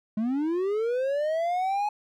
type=linear sweep; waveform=triangle; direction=up; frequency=207.7 to 844 Hz; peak=-22 dBFS; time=0.17-1.89 s; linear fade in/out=5 ms; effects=none